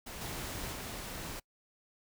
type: noise with level steps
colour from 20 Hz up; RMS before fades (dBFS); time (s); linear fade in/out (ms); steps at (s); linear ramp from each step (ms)
pink; -44 / -40 / -42; 0.06-1.4; 10; 0.21 / 0.73; 2
effects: noise-tail reverb RT60 0.1 s tail -25 dB re dry